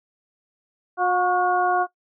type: harmonic tone with a mistuned harmonic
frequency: 360 Hz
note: F#4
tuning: 47 cents flat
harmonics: 1 / 2 / 3 / 4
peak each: -26 / -20 / -25 / -26 dBFS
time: 0.97-1.87 s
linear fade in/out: 50 ms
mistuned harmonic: 3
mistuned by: +42 cents
effects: noise-tail reverb RT60 0.1 s tail -19 dB re dry